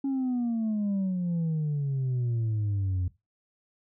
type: exponential sweep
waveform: sine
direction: down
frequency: 277.2 to 88.7 Hz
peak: -23 dBFS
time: 0.04-3.08 s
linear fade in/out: 5 ms
effects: noise-tail reverb RT60 0.2 s tail -17 dB re dry + tanh soft clip ceiling -24 dBFS